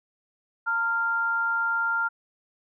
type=tone pair together; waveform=sine; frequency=909.2 / 1394 Hz; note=A#5 / F6; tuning=-43 / -4 cents; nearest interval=perfect fifth; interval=739 cents; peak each=-31 / -23 dBFS; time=0.66-2.09 s; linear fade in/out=20 ms; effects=none